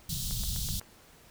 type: band-stop noise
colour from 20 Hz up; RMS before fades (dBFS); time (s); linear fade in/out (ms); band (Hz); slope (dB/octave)
pink; -33; 0.09-0.8; 5; 190 to 3300; 48
type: click train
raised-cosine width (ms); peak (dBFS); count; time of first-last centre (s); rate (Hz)
0.5; -31; 5; 0.31-0.814; 7.94
effects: pink hiss -57 dBFS RMS until 1.3 s